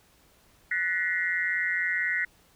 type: tone cluster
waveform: sine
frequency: 1486 / 1749 / 1913 / 2095 Hz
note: F#6 / A6 / A#6 / C7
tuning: +7 / -11 / +44 / +2 cents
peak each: -33 / -34 / -27 / -32 dBFS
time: 0.71-2.25 s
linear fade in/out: 5 ms
effects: pink hiss -61 dBFS RMS until 2.55 s